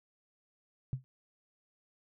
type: tone with exponential decay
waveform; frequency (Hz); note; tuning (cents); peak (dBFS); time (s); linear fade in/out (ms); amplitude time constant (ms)
sine; 130; C3; -11; -27; 0.93-1.04; 0; 23
effects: none